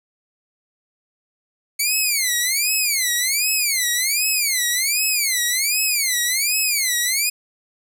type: tone with vibrato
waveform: 10% pulse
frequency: 2217 Hz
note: C#7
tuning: in tune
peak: -9 dBFS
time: 1.79-7.3 s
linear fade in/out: 10 ms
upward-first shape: sine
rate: 1.3 Hz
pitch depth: 260 cents each way
effects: none